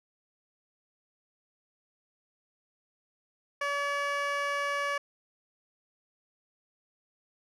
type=tone with band-pass filter; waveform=15% pulse; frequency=570 Hz; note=C#5; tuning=48 cents sharp; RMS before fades=-31 dBFS; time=3.61-4.98 s; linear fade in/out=5 ms; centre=1400 Hz; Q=0.58; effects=none